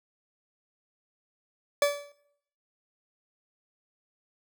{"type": "tone with exponential decay", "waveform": "40% pulse", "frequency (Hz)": 576, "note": "D5", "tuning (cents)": -34, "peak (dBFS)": -17, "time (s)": [1.82, 2.12], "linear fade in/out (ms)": 2, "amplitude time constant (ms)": 65, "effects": ["noise-tail reverb RT60 0.7 s tail -19 dB re dry"]}